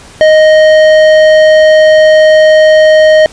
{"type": "tone with tanh clipping", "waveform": "sine", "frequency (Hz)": 622.3, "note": "D#5", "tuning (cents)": 0, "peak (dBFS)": -3, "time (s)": [0.21, 3.26], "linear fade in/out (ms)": 0, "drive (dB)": 13, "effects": ["pink hiss -34 dBFS RMS until 3.32 s", "resampled to 22050 Hz"]}